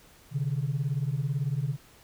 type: beating tone pair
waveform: sine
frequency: 130.81 / 148.81 Hz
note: C3 / D3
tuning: 0 / +23 cents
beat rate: 18 Hz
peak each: -28 dBFS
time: 0.31-1.77 s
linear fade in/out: 50 ms
effects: tanh soft clip ceiling -21 dBFS + pink hiss -56 dBFS RMS until 2.03 s